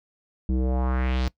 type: tone with low-pass filter sweep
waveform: square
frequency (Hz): 63.7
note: C2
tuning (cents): -46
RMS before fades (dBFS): -24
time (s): 0.49-1.28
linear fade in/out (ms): 0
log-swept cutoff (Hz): 260 to 5100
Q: 2.3
effects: noise-tail reverb RT60 0.1 s tail -20 dB re dry